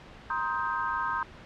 sine chord, C minor seventh, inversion third, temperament just, 941.9 / 1046.5 / 1255.8 / 1569.8 Hz, Bb5 / C6 / Eb6 / G6, +18 / 0 / +16 / +2 cents, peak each -33 dBFS, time 0.3-1.23 s, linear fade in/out 2 ms, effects pink hiss -48 dBFS RMS until 1.45 s + low-pass 3000 Hz 12 dB/octave

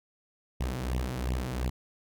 sawtooth beating tone pair, 61.7 / 64.5 Hz, B1 / C2, -1 / -24 cents, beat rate 2.8 Hz, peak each -28 / -29 dBFS, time 0.6-1.7 s, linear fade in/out 10 ms, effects none

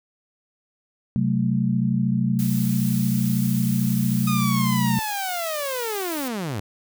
sine chord, F# diminished, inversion second, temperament equal with one note detuned, 130.81 / 186.93 / 220 Hz, C3 / F#3 / A3, 0 / +18 / 0 cents, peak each -23 dBFS, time 1.16-4.99 s, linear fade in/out 0 ms
blue noise, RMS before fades -34 dBFS, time 2.39-6.28 s, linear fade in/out 0 ms
sawtooth linear sweep, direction down, 1244.5 to 91.2 Hz, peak -22 dBFS, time 4.27-6.6 s, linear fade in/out 5 ms
effects none

